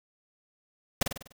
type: noise with echo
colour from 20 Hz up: pink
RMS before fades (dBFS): -25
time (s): 1.01-1.03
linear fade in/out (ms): 5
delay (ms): 49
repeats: 6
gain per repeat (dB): -5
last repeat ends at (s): 1.324
effects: none